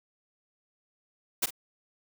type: noise with echo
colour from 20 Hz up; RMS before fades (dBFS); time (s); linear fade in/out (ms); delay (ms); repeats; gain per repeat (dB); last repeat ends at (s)
white; -26; 1.42-1.46; 10; 47; 1; -13; 1.507
effects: none